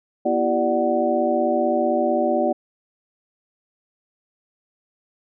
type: tone cluster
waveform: sine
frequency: 243.5 / 334.6 / 390.3 / 589 / 745 Hz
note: B3 / E4 / G4 / D5 / F#5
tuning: -24 / +26 / -8 / +5 / +12 cents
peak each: -25 / -24 / -27 / -21 / -24 dBFS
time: 0.25-2.53 s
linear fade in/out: 10 ms
effects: none